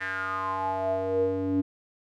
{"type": "tone with band-pass filter sweep", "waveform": "square", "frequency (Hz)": 95, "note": "F#2", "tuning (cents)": 46, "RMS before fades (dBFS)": -28, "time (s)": [0, 1.62], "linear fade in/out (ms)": 20, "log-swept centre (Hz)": [1800, 300], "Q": 7.2, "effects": []}